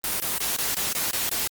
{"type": "noise bursts", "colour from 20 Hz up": "white", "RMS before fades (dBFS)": -26, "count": 8, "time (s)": [0.04, 1.474], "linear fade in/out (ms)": 0, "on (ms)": 160, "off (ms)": 22, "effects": ["Opus 24 kbps"]}